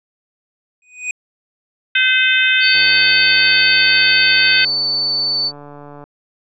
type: tone with exponential growth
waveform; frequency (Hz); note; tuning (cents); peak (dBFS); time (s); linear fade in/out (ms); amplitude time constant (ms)
square; 2489; D#7; 0; -17; 0.82-1.11; 2; 62
type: harmonic tone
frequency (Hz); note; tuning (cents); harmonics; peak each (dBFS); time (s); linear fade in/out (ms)
514; C5; -31; 3 / 4 / 5 / 6 / 7; -15 / -19 / -16 / -20 / -20; 1.95-4.65; 5
type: tone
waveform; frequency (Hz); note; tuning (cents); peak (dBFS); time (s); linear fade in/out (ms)
sine; 4512; C#8; +30; -15; 2.6-5.52; 50
type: click train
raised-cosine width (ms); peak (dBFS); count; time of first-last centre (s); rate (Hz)
1; -23; 478; 2.75-6.04; 145
effects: resampled to 24000 Hz